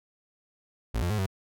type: tone with pitch steps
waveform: 35% pulse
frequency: 56.7 / 87.4 / 106.3 / 95.4 Hz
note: A#1 / F2 / G#2 / G2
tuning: -47 / +2 / +41 / -47 cents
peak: -24 dBFS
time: 0.94-1.264 s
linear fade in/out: 10 ms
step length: 81 ms
effects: none